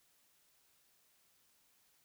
silence, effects white hiss -72 dBFS RMS until 2.04 s

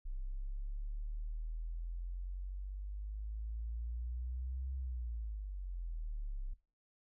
sine exponential two-way sweep, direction up then down, 32 to 66.1 to 32 Hz, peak -38 dBFS, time 0.05-6.54 s, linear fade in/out 10 ms, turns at 4.75 s, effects noise-tail reverb RT60 0.3 s tail -17 dB re dry

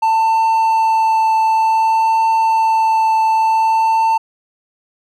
triangle tone with vibrato, 890 Hz, A5, 20 cents sharp, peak -9 dBFS, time 0.02-4.18 s, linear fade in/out 10 ms, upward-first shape triangle, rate 0.55 Hz, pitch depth 11 cents each way, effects none

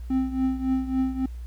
triangle tone with tremolo, 261.6 Hz, C4, in tune, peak -17 dBFS, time 0.1-1.26 s, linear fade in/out 5 ms, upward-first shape triangle, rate 3.6 Hz, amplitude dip 80%, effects added 60 Hz sine -33 dBFS peak until 1.46 s + pink hiss -59 dBFS RMS until 1.46 s

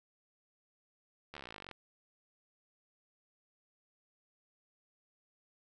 slowing click train, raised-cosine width 0.3 ms, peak -30 dBFS, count 22, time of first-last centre 1.34-1.713 s, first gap 13 ms, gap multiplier 1.03, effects none

